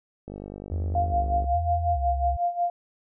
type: click train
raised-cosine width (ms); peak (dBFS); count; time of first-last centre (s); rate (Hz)
2; -24; 59; 0.28-1.442; 49.9
type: tone with vibrato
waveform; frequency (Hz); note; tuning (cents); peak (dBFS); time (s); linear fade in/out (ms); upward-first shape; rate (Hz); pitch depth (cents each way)
sine; 74.8; D2; +32; -25; 0.71-2.37; 10; square; 1.2; 160
type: tone with tremolo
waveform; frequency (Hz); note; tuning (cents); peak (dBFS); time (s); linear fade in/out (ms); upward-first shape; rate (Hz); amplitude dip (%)
sine; 698.5; F5; 0; -20; 0.95-2.7; 2; sine; 5.5; 80
effects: none